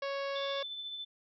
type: harmonic tone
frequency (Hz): 554.4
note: C#5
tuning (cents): 0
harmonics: 1 / 2 / 3 / 4 / 5 / 6 / 7 / 8 / 9 / 10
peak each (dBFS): -35 / -41 / -45 / -47 / -49 / -51 / -52 / -53 / -54 / -55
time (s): 0.02-0.63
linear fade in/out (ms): 5
type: tone with tremolo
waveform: sine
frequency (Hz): 3520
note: A7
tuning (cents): 0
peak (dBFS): -37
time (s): 0.35-1.05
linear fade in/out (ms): 10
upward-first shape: triangle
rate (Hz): 14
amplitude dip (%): 40
effects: none